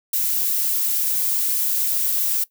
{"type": "noise", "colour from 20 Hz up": "violet", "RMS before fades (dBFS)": -21, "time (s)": [0.13, 2.44], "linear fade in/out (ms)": 5, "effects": ["noise-tail reverb RT60 0.1 s tail -19 dB re dry"]}